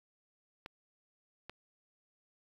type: clicks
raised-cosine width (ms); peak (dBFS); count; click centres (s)
0.3; -28; 2; 0.661 / 1.496
effects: 9-bit